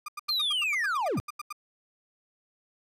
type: tone bursts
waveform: 35% pulse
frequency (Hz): 1207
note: D6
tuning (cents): +47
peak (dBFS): -32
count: 14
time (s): 0.06-1.527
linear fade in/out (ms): 5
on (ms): 24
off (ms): 87
type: linear sweep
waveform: triangle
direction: down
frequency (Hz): 4285 to 68.2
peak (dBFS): -24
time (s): 0.29-1.2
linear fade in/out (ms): 0
effects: resampled to 32000 Hz